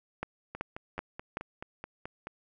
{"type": "two click trains", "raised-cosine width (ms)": 0.5, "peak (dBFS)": [-24, -18], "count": [9, 4], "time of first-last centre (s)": [[0.55, 2.27], [0.23, 1.371]], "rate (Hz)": [4.65, 2.63], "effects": []}